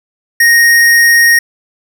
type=tone; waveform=square; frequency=1864.7 Hz; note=A#6; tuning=in tune; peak=-5 dBFS; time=0.4-1.39 s; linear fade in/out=5 ms; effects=none